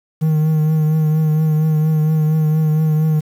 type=tone with vibrato; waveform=triangle; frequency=155.56 Hz; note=D#3; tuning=in tune; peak=-10 dBFS; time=0.21-3.21 s; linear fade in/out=20 ms; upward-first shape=triangle; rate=4.3 Hz; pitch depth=34 cents each way; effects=7-bit